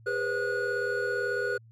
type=tone cluster; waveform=triangle; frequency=408.1 / 489.9 / 528 / 1455 Hz; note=G#4 / B4 / C5 / F#6; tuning=-30 / -14 / +16 / -29 cents; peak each=-31 / -30 / -36 / -29 dBFS; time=0.06-1.58 s; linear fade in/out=10 ms; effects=added 113 Hz sine -51 dBFS peak until 1.71 s